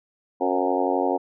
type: harmonic tone with a mistuned harmonic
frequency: 91.7 Hz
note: F#2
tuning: 15 cents flat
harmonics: 3 / 4 / 5 / 6 / 7 / 8 / 9 / 10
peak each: -27 / -27 / -28 / -28 / -31 / -27 / -29 / -32 dBFS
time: 0.4-1.18 s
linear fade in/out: 20 ms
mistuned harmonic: 6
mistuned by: -32 cents
effects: none